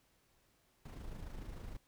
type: noise with amplitude modulation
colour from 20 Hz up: brown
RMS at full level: -44 dBFS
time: 0.85-1.77 s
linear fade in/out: 5 ms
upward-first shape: sine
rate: 26.7 Hz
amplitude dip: 50%
effects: pink hiss -73 dBFS RMS until 1.87 s